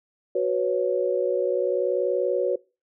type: chord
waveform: sine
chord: F# suspended fourth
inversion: none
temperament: equal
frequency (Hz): 370 / 493.9 / 554.4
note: F#4 / B4 / C#5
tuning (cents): 0 / 0 / 0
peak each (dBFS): -25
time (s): 0.35-2.56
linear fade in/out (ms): 5
effects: noise-tail reverb RT60 0.3 s tail -23 dB re dry